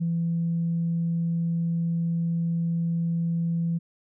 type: tone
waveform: sine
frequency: 167.8 Hz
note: E3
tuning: 31 cents sharp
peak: -22 dBFS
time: 0-3.79 s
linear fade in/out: 20 ms
effects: tanh soft clip ceiling -18 dBFS